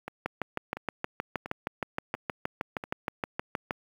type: two click trains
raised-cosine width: 0.5 ms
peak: -21 / -14 dBFS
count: 5 / 23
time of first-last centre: 0.08-2.839 / 0.26-3.708 s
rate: 1.45 / 6.38 Hz
effects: high-pass 100 Hz 12 dB/octave + 8-bit